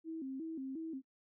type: tone with vibrato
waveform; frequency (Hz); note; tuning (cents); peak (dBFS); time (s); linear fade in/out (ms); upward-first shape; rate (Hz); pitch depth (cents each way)
sine; 293.4; D4; -2; -39; 0.04-1.02; 50; square; 2.8; 170
effects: noise-tail reverb RT60 0.1 s tail -18 dB re dry